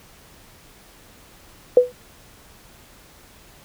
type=tone with exponential decay; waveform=sine; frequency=495.5 Hz; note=B4; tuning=6 cents sharp; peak=-4 dBFS; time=1.77-1.92 s; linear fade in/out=2 ms; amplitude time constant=32 ms; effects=pink hiss -49 dBFS RMS until 3.64 s